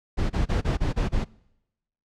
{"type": "noise bursts", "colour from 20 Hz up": "brown", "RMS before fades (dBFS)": -23, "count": 7, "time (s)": [0.17, 1.248], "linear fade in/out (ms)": 20, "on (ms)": 130, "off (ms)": 28, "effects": ["noise-tail reverb RT60 0.9 s tail -24 dB re dry", "low-pass 6000 Hz 12 dB/octave"]}